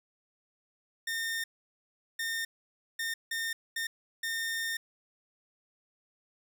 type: tone bursts at uneven times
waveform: sawtooth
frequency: 1822 Hz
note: A#6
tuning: 40 cents flat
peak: -28 dBFS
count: 6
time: 1.07-1.44 / 2.19-2.45 / 2.99-3.14 / 3.31-3.53 / 3.76-3.87 / 4.23-4.77 s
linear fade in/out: 5 ms
effects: none

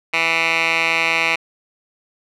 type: tone with band-pass filter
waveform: 10% pulse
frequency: 164.81 Hz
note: E3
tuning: in tune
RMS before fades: -18 dBFS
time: 0.13-1.36 s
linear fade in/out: 10 ms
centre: 2300 Hz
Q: 2.7
effects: none

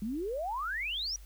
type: exponential sweep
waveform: sine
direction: up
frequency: 198.6 to 5920 Hz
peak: -32 dBFS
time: 0.02-1.16 s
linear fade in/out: 2 ms
effects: added 50 Hz sine -47 dBFS peak until 1.25 s + white hiss -61 dBFS RMS until 1.25 s

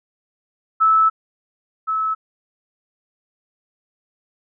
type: tone pair in turn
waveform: sine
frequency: 1308 / 1299.7 Hz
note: E6 / E6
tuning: -14 / -25 cents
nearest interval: unison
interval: 11 cents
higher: first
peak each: -11 / -18 dBFS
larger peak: first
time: 0.8-1.1 / 1.87-2.15 s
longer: first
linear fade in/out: 20 ms
effects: none

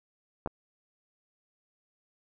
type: clicks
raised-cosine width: 1 ms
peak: -16 / -24 dBFS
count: 2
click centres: 0.461 / 0.474 s
effects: none

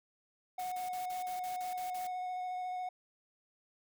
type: tone with vibrato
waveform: triangle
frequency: 732 Hz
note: F#5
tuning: 19 cents flat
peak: -34 dBFS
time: 0.58-2.89 s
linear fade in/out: 5 ms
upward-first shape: square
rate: 14 Hz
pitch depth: 10 cents each way
type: noise bursts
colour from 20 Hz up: white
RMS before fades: -50 dBFS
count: 9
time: 0.59-2.072 s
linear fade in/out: 5 ms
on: 130 ms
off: 39 ms
effects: none

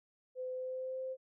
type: tone with pitch glide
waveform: sine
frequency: 510 to 521 Hz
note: C5 to C5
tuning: -44 to -7 cents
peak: -37 dBFS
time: 0.35-1.17 s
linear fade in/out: 50 ms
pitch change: +37 cents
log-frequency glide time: 0.52-1 s
effects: none

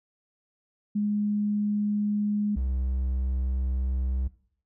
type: tone pair in turn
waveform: sine / triangle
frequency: 207.7 / 64.52 Hz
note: G#3 / C2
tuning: 0 / -24 cents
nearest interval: octave + minor sixth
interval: 2024 cents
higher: first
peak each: -23 dBFS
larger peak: neither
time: 0.95-2.56 / 2.56-4.28 s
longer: second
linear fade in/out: 10 ms
effects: noise-tail reverb RT60 0.6 s tail -19 dB re dry

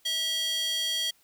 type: tone with high-pass filter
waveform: square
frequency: 650 Hz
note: E5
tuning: 24 cents flat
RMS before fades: -29 dBFS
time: 0.05-1.11 s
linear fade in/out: 10 ms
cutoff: 3300 Hz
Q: 3.2
effects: white hiss -64 dBFS RMS until 1.23 s

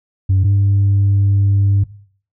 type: tone pair in turn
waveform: sine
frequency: 95.4 / 99.45 Hz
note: G2 / G2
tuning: -47 / +25 cents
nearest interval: minor second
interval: 72 cents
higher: second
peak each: -8 dBFS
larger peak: neither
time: 0.29-0.44 / 0.44-1.84 s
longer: second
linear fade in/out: 10 ms
effects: noise-tail reverb RT60 0.5 s tail -18 dB re dry + tanh soft clip ceiling -8 dBFS

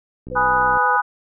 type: click train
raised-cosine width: 3 ms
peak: -22 dBFS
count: 33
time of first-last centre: 0.27-0.772 s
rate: 63.8 Hz
type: tone with vibrato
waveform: sine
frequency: 501 Hz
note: B4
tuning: 25 cents sharp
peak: -26 dBFS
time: 0.31-0.97 s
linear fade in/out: 10 ms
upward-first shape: sine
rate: 9.5 Hz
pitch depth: 12 cents each way
type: chord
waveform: sine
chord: G# minor seventh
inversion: none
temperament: equal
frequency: 830.6 / 987.8 / 1244.5 / 1480 Hz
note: G#5 / B5 / D#6 / F#6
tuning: 0 / 0 / 0 / 0 cents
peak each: -20 dBFS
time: 0.35-1.02 s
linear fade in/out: 20 ms
effects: none

